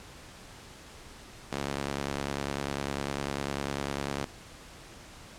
sawtooth tone with high-pass filter, 70 Hz, C#2, 18 cents sharp, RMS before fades -34 dBFS, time 1.52-4.25 s, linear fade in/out 5 ms, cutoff 190 Hz, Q 0.53, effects pink hiss -49 dBFS RMS until 5.38 s + low-pass 9000 Hz 12 dB/octave

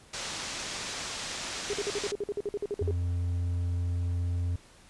white low-pass noise, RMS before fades -37 dBFS, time 0.13-2.12 s, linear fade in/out 10 ms, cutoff 7100 Hz, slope 24 dB/octave
sine tone bursts, 409.5 Hz, G#4, 24 cents flat, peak -28 dBFS, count 15, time 1.7-2.909 s, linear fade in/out 0 ms, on 33 ms, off 51 ms
triangle tone, 87.5 Hz, F2, 4 cents sharp, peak -25 dBFS, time 2.81-4.56 s, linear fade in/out 5 ms
effects pink hiss -56 dBFS RMS until 4.89 s + resampled to 24000 Hz

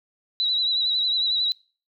sine tone with vibrato, 3922 Hz, B7, 13 cents flat, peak -20 dBFS, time 0.4-1.52 s, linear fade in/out 0 ms, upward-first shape triangle, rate 11 Hz, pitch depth 59 cents each way, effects noise-tail reverb RT60 0.4 s tail -26 dB re dry

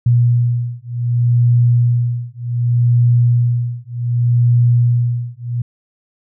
sine beating tone pair, 120 / 120.66 Hz, B2 / B2, -49 / -40 cents, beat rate 0.66 Hz, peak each -14 dBFS, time 0.06-5.62 s, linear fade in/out 5 ms, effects none

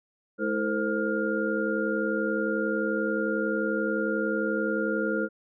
sine tone cluster, 213.5 / 323.5 / 449.7 / 521 / 1411 Hz, G#3 / E4 / A4 / C5 / F6, +48 / -32 / +38 / -7 / +17 cents, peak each -31 dBFS, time 0.38-5.29 s, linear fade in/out 50 ms, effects none

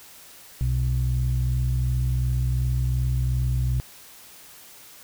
sine tone pair together, 62.5 / 125.22 Hz, B1 / B2, +21 / +24 cents, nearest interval octave, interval 1203 cents, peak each -22 dBFS, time 0.61-3.8 s, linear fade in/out 0 ms, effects tanh soft clip ceiling -15 dBFS + white hiss -47 dBFS RMS until 5.03 s

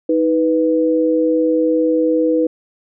sine tone pair together, 316.3 / 493.9 Hz, D#4 / B4, +29 / 0 cents, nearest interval minor sixth, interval 771 cents, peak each -15 dBFS, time 0.09-2.47 s, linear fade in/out 5 ms, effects none

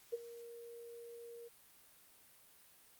sine tone with ADSR envelope, 469.6 Hz, A#4, 13 cents sharp, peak -33 dBFS, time 0.12-1.49 s, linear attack 19 ms, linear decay 26 ms, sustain -16 dB, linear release 20 ms, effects white hiss -64 dBFS RMS until 2.99 s + Opus 48 kbps

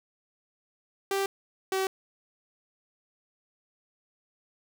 sawtooth tone pair in turn, 392 / 381.9 Hz, G4 / G4, 0 / -45 cents, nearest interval unison, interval 45 cents, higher first, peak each -22 dBFS, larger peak neither, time 1.11-1.26 / 1.72-1.87 s, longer neither, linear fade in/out 2 ms, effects none

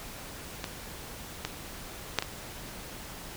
clicks, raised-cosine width 0.2 ms, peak -16 / -13 / -6 / -14 / -28 dBFS, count 5, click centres 0.642 / 1.45 / 2.187 / 2.224 / 2.687 s, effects pink hiss -43 dBFS RMS until 3.36 s

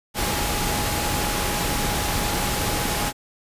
sine tone in noise, 830.6 Hz, G#5, in tune, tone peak -31 dBFS, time 0.14-3.13 s, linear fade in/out 50 ms, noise pink, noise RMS -24 dBFS, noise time 0.14-3.13 s, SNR -10 dB, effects resampled to 32000 Hz

